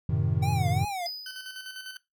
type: chord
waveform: triangle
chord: F# diminished seventh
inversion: none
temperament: equal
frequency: 92.5 / 110 / 130.81 / 155.56 Hz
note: F#2 / A2 / C3 / Eb3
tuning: 0 / 0 / 0 / 0 cents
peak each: -27 dBFS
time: 0.09-0.85 s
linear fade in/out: 5 ms
type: tone with vibrato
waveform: square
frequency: 760 Hz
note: F#5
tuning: 46 cents sharp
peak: -31 dBFS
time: 0.42-1.07 s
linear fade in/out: 10 ms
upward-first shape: triangle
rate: 2.8 Hz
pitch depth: 180 cents each way
type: tone with exponential decay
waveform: triangle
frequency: 4978 Hz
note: D#8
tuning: in tune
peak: -28 dBFS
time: 1.06-1.75 s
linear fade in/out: 1 ms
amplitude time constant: 150 ms
type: tone with tremolo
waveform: 20% pulse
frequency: 1520 Hz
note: F#6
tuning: 46 cents sharp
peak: -32 dBFS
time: 1.26-1.97 s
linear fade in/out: 2 ms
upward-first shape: square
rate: 10 Hz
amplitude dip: 50%
effects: noise-tail reverb RT60 0.2 s tail -19 dB re dry